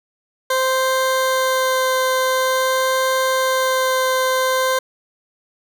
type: tone with vibrato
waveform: 20% pulse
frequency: 520 Hz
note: C5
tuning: 11 cents flat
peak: -11 dBFS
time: 0.5-4.79 s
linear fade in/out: 5 ms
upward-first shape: sine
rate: 0.47 Hz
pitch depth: 8 cents each way
effects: none